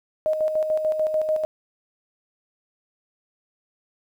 sine tone with tremolo, 622.3 Hz, D#5, in tune, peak -18 dBFS, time 0.26-1.45 s, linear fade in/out 0 ms, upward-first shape square, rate 6.8 Hz, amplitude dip 50%, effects 9-bit

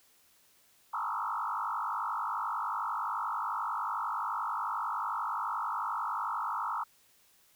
sine tone with frequency modulation, 1108.7 Hz, C#6, in tune, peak -31 dBFS, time 0.93-6.84 s, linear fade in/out 10 ms, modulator 51.3 Hz, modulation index 4.8, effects white hiss -65 dBFS RMS until 7.55 s

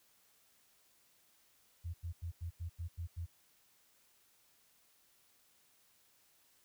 sine tone bursts, 85 Hz, F2, 46 cents flat, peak -38 dBFS, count 8, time 1.84-3.263 s, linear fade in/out 20 ms, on 100 ms, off 89 ms, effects white hiss -70 dBFS RMS until 6.64 s

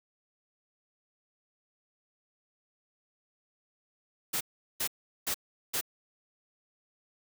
white noise bursts, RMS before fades -31 dBFS, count 4, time 4.33-5.812 s, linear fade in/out 10 ms, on 78 ms, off 390 ms, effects none

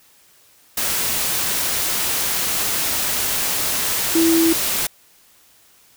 sine tone in noise, 329.6 Hz, E4, in tune, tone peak -13 dBFS, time 4.15-4.53 s, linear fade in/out 5 ms, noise white, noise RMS -21 dBFS, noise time 0.77-4.87 s, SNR +5 dB, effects white hiss -53 dBFS RMS until 5.96 s

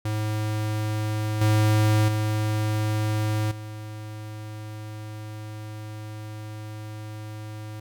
square tone with level steps, 107.3 Hz, A2, 43 cents flat, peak -25 / -18 / -23 / -35 dBFS, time 0.05-7.8 s, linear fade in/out 5 ms, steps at 1.41 / 2.08 / 3.51 s, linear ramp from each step 5 ms, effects none

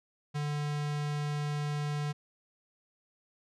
square tone with notch filter, 147.5 Hz, D3, 8 cents sharp, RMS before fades -33 dBFS, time 0.34-2.13 s, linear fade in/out 20 ms, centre 370 Hz, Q 2, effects low-pass 7000 Hz 12 dB/octave

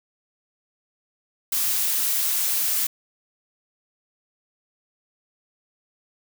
blue noise, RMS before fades -23 dBFS, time 1.52-2.87 s, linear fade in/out 5 ms, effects none

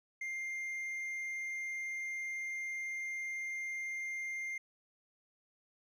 sine tone with hard clipping, 2106 Hz, C7, 11 cents sharp, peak -38 dBFS, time 0.21-4.58 s, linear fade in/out 5 ms, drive 3 dB, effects none

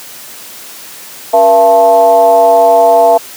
sine tone with frequency modulation, 678 Hz, E5, 49 cents sharp, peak -3 dBFS, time 1.33-3.18 s, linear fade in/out 10 ms, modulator 200 Hz, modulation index 0.85, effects white hiss -30 dBFS RMS until 3.36 s + high-pass 150 Hz 12 dB/octave

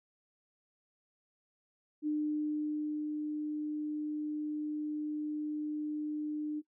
sine tone with ADSR envelope, 301.5 Hz, D4, 46 cents sharp, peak -29 dBFS, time 2.02-6.62 s, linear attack 49 ms, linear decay 1000 ms, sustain -4 dB, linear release 36 ms, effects noise-tail reverb RT60 0.1 s tail -21 dB re dry

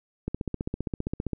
click train, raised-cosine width 3 ms, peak -16 dBFS, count 17, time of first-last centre 0.28-1.333 s, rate 15.2 Hz, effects none

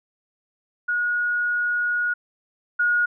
sine tone pair in turn, 1448 / 1442.4 Hz, F#6 / F#6, -38 / -45 cents, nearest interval unison, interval 7 cents, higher first, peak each -20 / -17 dBFS, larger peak second, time 0.88-2.14 / 2.79-3.06 s, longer first, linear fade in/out 10 ms, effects none

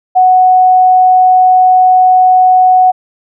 sine tone, 740 Hz, F#5, in tune, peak -3 dBFS, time 0.15-2.92 s, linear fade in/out 20 ms, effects none

